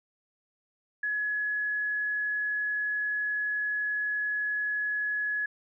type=tone with frequency modulation; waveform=sine; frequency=1691 Hz; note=G#6; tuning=31 cents sharp; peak=-27 dBFS; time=1.03-5.46 s; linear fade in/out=5 ms; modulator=31.6 Hz; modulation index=0.24; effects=none